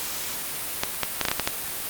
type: clicks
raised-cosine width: 0.2 ms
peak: -4 dBFS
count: 8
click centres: 0.835 / 1.033 / 1.213 / 1.252 / 1.285 / 1.315 / 1.397 / 1.475 s
effects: white hiss -31 dBFS RMS until 1.89 s + Opus 48 kbps